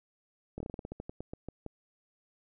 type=slowing click train; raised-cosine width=2 ms; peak=-26 dBFS; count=15; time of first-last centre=0.58-1.663 s; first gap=23 ms; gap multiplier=1.17; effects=none